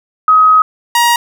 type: tone pair in turn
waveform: sine / sawtooth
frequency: 1265 / 947.7 Hz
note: D#6 / A#5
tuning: +28 / +28 cents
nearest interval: perfect fourth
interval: 500 cents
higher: first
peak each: -4 dBFS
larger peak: neither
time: 0.28-0.62 / 0.95-1.16 s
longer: first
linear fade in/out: 2 ms
effects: none